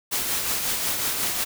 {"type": "noise with tremolo", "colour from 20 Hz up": "white", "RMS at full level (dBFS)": -24, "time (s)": [0.11, 1.45], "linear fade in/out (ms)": 20, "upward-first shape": "triangle", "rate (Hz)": 5.5, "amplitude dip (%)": 40, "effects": []}